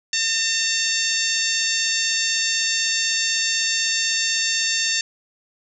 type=harmonic tone; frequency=904 Hz; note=A5; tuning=47 cents sharp; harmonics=2 / 3 / 4 / 5 / 6 / 7 / 8; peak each=-27 / -27 / -27 / -27 / -27 / -27 / -27 dBFS; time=0.13-5.01 s; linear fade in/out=2 ms; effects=none